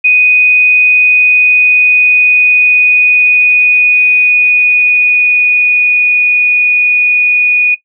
sine tone with pitch glide, 2489 to 2466 Hz, D#7 to D#7, 0 to -16 cents, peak -4 dBFS, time 0.04-7.75 s, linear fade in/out 10 ms, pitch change -16 cents, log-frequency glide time 0.84-6.23 s, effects noise-tail reverb RT60 0.1 s tail -18 dB re dry

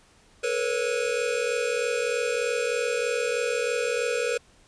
square tone cluster, 440.8 / 484 / 550 / 2500 Hz, A4 / B4 / C#5 / D#7, +3 / -35 / -14 / +8 cents, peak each -32 / -27 / -33 / -35 dBFS, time 0.43-4.38 s, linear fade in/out 10 ms, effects pink hiss -58 dBFS RMS until 4.67 s + resampled to 22050 Hz

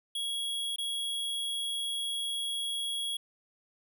square tone with dropouts, 3322 Hz, G#7, in tune, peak -32 dBFS, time 0.15-3.17 s, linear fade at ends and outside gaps 5 ms, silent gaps 0.761-0.783 s, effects none

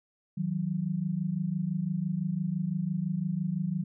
sine tone pair together, 159.37 / 185.3 Hz, D#3 / F#3, +42 / +3 cents, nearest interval minor third, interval 261 cents, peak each -31 / -30 dBFS, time 0.37-3.84 s, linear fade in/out 10 ms, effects none

